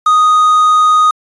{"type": "tone with quantisation", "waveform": "triangle", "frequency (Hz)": 1244.5, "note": "D#6", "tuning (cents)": 0, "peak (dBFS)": -4, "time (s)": [0.06, 1.11], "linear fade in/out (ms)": 5, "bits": 5, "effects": ["resampled to 22050 Hz"]}